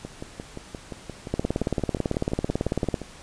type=two click trains; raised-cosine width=2 ms; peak=-10 / -20 dBFS; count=30 / 18; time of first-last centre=1.34-2.942 / 0.05-3.017 s; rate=18.1 / 5.73 Hz; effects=pink hiss -46 dBFS RMS until 3.22 s + resampled to 22050 Hz